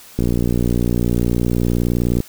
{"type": "click train", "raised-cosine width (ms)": 3, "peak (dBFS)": -5, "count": 121, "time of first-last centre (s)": [0.19, 2.203], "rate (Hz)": 59.6, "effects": ["white hiss -42 dBFS RMS until 2.28 s"]}